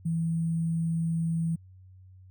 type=tone with sample-and-hold; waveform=sine; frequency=164.81 Hz; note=E3; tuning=in tune; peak=-25 dBFS; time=0.05-1.56 s; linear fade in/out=10 ms; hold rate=8820 Hz; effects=added 93 Hz sine -49 dBFS peak until 2.3 s